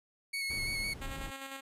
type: tone with vibrato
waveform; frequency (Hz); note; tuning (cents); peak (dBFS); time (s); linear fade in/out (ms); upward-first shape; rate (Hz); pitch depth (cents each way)
30% pulse; 2204; C#7; -11; -31; 0.33-0.94; 10; square; 5.9; 18
type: noise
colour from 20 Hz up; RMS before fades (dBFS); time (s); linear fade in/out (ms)
brown; -42; 0.49-1.31; 20
type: tone with tremolo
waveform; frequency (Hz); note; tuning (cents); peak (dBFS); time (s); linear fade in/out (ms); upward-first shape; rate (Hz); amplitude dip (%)
5% pulse; 270.9; C#4; -40; -29; 1.01-1.61; 10; square; 9.9; 40
effects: resampled to 32000 Hz